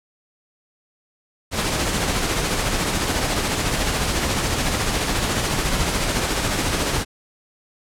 pink noise with tremolo, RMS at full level -20 dBFS, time 1.51-7.05 s, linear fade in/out 50 ms, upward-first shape sine, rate 14 Hz, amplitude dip 35%, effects low-pass 10000 Hz 12 dB/octave

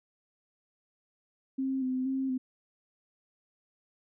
sine tone with vibrato, 261.6 Hz, C4, in tune, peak -28 dBFS, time 1.58-2.38 s, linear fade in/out 10 ms, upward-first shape square, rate 2.1 Hz, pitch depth 29 cents each way, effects none

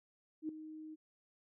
sine tone with ADSR envelope, 311.9 Hz, D#4, 4 cents sharp, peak -34 dBFS, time 0.42-0.96 s, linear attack 70 ms, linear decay 3 ms, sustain -12 dB, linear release 25 ms, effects none

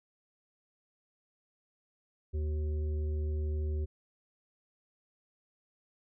harmonic tone with a mistuned harmonic, 76.6 Hz, D#2, 27 cents flat, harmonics 1 / 3 / 5 / 7, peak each -30 / -50 / -43 / -57 dBFS, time 2.33-3.86 s, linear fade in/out 20 ms, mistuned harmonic 5, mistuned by -18 cents, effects none

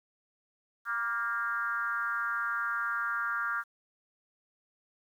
sine tone with frequency modulation, 1396.9 Hz, F6, in tune, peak -29 dBFS, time 0.85-3.64 s, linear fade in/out 50 ms, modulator 224 Hz, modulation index 1.1, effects 10-bit

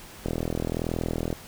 click train, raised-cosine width 2 ms, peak -14 dBFS, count 45, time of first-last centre 0.26-1.328 s, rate 41.2 Hz, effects pink hiss -45 dBFS RMS until 1.47 s

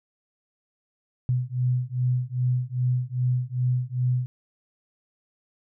sine beating tone pair, 124.2 / 126.7 Hz, B2 / B2, +10 / +45 cents, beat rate 2.5 Hz, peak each -25 dBFS, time 1.29-4.26 s, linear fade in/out 0 ms, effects none

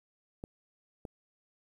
clicks, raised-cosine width 2 ms, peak -27 dBFS, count 2, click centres 0.439 / 1.052 s, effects 10-bit

